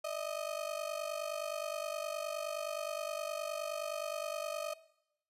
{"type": "ring-modulated tone", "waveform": "35% pulse", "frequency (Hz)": 622.3, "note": "D#5", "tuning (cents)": 0, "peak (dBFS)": -32, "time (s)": [0.04, 4.74], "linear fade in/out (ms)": 5, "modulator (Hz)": 24.8, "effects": ["noise-tail reverb RT60 0.8 s tail -18 dB re dry", "resampled to 32000 Hz"]}